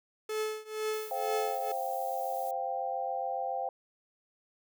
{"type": "tone with tremolo", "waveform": "45% pulse", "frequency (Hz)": 432.3, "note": "A4", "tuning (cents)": -31, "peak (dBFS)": -29, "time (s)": [0.29, 1.72], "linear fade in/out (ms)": 5, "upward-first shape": "triangle", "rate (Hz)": 2.1, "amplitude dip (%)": 95}
{"type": "noise", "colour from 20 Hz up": "violet", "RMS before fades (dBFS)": -47, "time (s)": [0.93, 2.51], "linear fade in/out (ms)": 2}
{"type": "chord", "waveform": "sine", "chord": "C suspended fourth", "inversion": "none", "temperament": "just", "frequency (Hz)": [523.3, 697.7, 784.9], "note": ["C5", "F5", "G5"], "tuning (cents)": [0, -2, 2], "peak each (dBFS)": [-37, -36, -34], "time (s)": [1.11, 3.69], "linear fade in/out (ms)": 2}
{"effects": []}